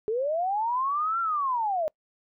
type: linear two-way sweep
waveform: sine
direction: up then down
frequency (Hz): 415.3 to 1381 to 599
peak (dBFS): -24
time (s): 0.08-1.88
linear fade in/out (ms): 0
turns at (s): 1.2
effects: noise-tail reverb RT60 0.1 s tail -26 dB re dry